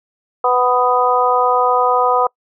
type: harmonic tone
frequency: 248.7 Hz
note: B3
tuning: 12 cents sharp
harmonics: 2 / 3 / 4 / 5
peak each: -17 / -17 / -17 / -17 dBFS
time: 0.44-2.27 s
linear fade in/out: 5 ms
effects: noise-tail reverb RT60 0.1 s tail -26 dB re dry